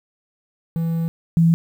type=tone pair in turn; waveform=triangle / sine; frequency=165.3 / 166.07 Hz; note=E3 / E3; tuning=+5 / +13 cents; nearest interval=unison; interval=8 cents; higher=second; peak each=-17 / -11 dBFS; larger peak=second; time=0.76-1.08 / 1.37-1.54 s; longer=first; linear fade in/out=0 ms; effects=8-bit